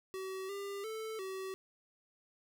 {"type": "tone with pitch steps", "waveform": "square", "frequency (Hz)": [379.8, 399.1, 440.1, 380.9], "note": ["F#4", "G4", "A4", "G4"], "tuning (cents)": [45, 31, 0, -50], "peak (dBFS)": -40, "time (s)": [0.14, 1.54], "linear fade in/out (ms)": 0, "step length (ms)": 350, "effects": []}